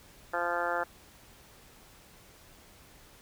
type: harmonic tone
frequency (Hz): 173.4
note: F3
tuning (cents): -12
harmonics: 2 / 3 / 4 / 5 / 6 / 7 / 8 / 9 / 10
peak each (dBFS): -41 / -35 / -35 / -36 / -41 / -39 / -35 / -39 / -40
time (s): 0.33-0.84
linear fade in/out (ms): 10
effects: pink hiss -56 dBFS RMS until 3.21 s